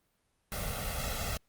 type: noise with comb filter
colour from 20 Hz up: pink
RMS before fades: -35 dBFS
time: 0.52-1.37 s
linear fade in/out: 0 ms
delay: 1.5 ms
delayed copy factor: +1
effects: pink hiss -75 dBFS RMS until 1.48 s + Opus 32 kbps